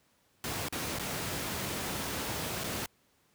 pink noise with dropouts, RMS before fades -35 dBFS, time 0.44-2.86 s, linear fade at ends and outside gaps 1 ms, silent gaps 0.685-0.725 / 0.987-0.995 / 2.637-2.641 s, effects pink hiss -69 dBFS RMS until 3.34 s + high-pass 80 Hz 12 dB/octave

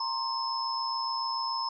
sine tone cluster, 930 / 1057 / 5220 Hz, A#5 / C6 / E8, -4 / +17 / -18 cents, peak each -34 / -33 / -33 dBFS, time 0-1.69 s, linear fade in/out 5 ms, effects none

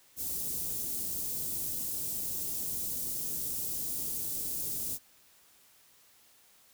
white band-stop noise, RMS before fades -35 dBFS, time 0.16-4.99 s, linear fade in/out 50 ms, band 330 to 8000 Hz, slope 12 dB/octave, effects white hiss -62 dBFS RMS until 6.73 s

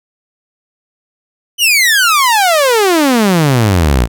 sawtooth exponential sweep, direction down, 3040 to 54.1 Hz, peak -4 dBFS, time 1.58-4.08 s, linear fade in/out 50 ms, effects none

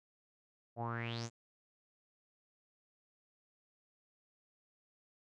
sawtooth tone with low-pass filter sweep, 116.54 Hz, A#2, in tune, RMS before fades -40 dBFS, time 0.76-1.3 s, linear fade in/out 50 ms, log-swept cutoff 620 to 7600 Hz, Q 7.6, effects none

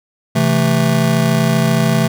square chord, A minor, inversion first, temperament just, 132 / 165 / 220 Hz, C3 / E3 / A3, +16 / +2 / 0 cents, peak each -17 dBFS, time 0.35-2.08 s, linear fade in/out 10 ms, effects none

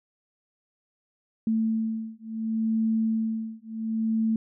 sine beating tone pair, 222.1 / 222.8 Hz, A3 / A3, +16 / +22 cents, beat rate 0.7 Hz, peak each -27 dBFS, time 1.47-4.36 s, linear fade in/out 2 ms, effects none

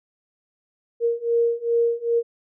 sine beating tone pair, 466.2 / 468.7 Hz, A#4 / A#4, 0 / +9 cents, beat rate 2.5 Hz, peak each -22 / -21 dBFS, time 1-2.23 s, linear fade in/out 50 ms, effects none

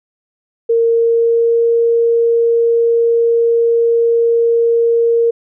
sine tone with pitch glide, 461.1 to 464.8 Hz, A#4 to A#4, -19 to -5 cents, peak -9 dBFS, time 0.69-5.31 s, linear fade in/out 10 ms, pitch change +14 cents, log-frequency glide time 0.84-1.65 s, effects none

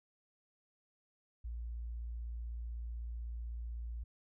sine tone, 58 Hz, A#1, 8 cents flat, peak -39 dBFS, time 1.44-4.04 s, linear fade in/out 10 ms, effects none

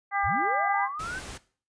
harmonic tone, 400.3 Hz, G4, 36 cents sharp, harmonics 2 / 3 / 4 / 5, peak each -27 / -30 / -33 / -31 dBFS, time 0.11-0.89 s, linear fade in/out 50 ms
sine linear sweep, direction up, 34.99 to 1581 Hz, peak -32 dBFS, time 0.23-1.2 s, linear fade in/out 20 ms
pink noise, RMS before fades -40 dBFS, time 0.99-1.38 s, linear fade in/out 10 ms
effects noise-tail reverb RT60 0.4 s tail -17 dB re dry + resampled to 22050 Hz

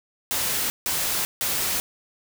white noise bursts, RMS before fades -25 dBFS, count 3, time 0.31-1.8 s, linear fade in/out 0 ms, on 390 ms, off 160 ms, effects none

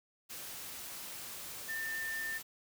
sine tone in noise, 1795 Hz, A6, 34 cents sharp, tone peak -36 dBFS, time 1.68-2.39 s, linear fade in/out 20 ms, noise white, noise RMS -45 dBFS, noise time 0.29-2.43 s, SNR +6 dB, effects none

